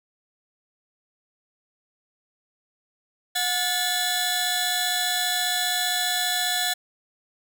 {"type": "tone cluster", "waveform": "sawtooth", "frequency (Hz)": [725, 1736, 3417, 4003], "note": ["F#5", "A6", "G#7", "B7"], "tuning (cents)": [-35, -24, 49, 23], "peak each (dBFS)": -25, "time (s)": [3.35, 6.74], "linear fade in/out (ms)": 10, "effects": []}